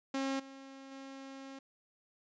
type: tone with level steps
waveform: sawtooth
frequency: 270.2 Hz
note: C#4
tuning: 44 cents flat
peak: -29 / -45 / -42 dBFS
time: 0.14-1.59 s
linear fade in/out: 5 ms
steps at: 0.39 / 0.91 s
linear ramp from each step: 10 ms
effects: resampled to 16000 Hz